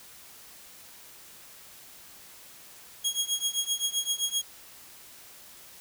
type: tone with tremolo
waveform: 20% pulse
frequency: 3290 Hz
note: G#7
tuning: 17 cents flat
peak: -18 dBFS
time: 3.04-4.42 s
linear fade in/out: 10 ms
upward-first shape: triangle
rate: 7.7 Hz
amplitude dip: 95%
effects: white hiss -50 dBFS RMS until 5.8 s